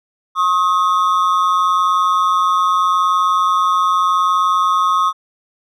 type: ring-modulated tone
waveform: triangle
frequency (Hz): 1173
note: D6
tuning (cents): -2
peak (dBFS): -7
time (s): 0.35-5.13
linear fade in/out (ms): 50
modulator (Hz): 90.4
effects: none